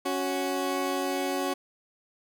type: tone pair together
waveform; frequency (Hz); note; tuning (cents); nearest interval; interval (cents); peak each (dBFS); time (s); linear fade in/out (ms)
20% pulse; 277.2 / 370; C#4 / F#4; 0 / 0; perfect fourth; 500; -25; 0.05-1.54; 10
effects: none